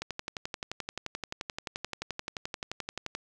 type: click train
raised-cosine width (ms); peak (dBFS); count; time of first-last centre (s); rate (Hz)
0.2; -17; 37; 0.02-3.15; 11.5
effects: none